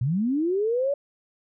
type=linear sweep; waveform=sine; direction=up; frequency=112.6 to 578 Hz; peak=-21 dBFS; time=0.01-0.94 s; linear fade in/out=5 ms; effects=none